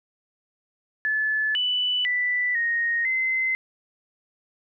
sine tone with pitch steps, 1730 / 2979 / 1978 / 1865 / 2059 Hz, A6 / F#7 / B6 / A#6 / C7, -30 / +11 / +2 / 0 / -28 cents, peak -21 dBFS, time 1.05-3.55 s, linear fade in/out 0 ms, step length 500 ms, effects none

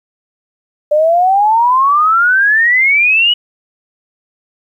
sine exponential sweep, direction up, 587.3 to 2960 Hz, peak -7 dBFS, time 0.91-3.34 s, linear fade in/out 10 ms, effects 8-bit

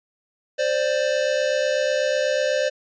square tone pair together, 523 / 591.1 Hz, C5 / D5, -1 / +11 cents, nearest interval major second, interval 212 cents, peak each -23 dBFS, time 0.58-2.7 s, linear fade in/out 20 ms, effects resampled to 16000 Hz

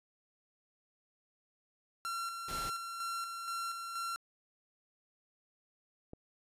45% pulse tone with tremolo, 1364 Hz, F6, 41 cents flat, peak -36 dBFS, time 2.05-4.16 s, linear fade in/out 0 ms, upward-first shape square, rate 2.1 Hz, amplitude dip 40%
pink noise, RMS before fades -44 dBFS, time 2.48-2.7 s, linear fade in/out 5 ms
click, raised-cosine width 2 ms, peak -33 dBFS, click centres 6.134 s
effects resampled to 32000 Hz

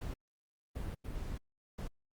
brown noise bursts at uneven times, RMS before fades -40 dBFS, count 4, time 0.01-0.14 / 0.75-0.95 / 1.04-1.38 / 1.78-1.88 s, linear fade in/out 10 ms, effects Opus 48 kbps

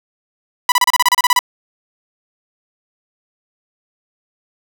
sawtooth tone bursts, 987.8 Hz, B5, in tune, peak -5 dBFS, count 12, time 0.69-1.391 s, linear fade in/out 2 ms, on 30 ms, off 31 ms, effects none

